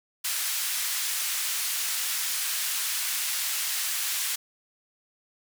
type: band-pass noise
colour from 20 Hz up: white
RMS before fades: -29 dBFS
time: 0.24-4.36 s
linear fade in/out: 10 ms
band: 1500 to 15000 Hz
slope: 12 dB/octave
effects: none